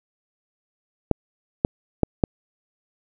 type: clicks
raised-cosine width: 2 ms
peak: -3 dBFS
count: 4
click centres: 1.113 / 1.649 / 2.033 / 2.238 s
effects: none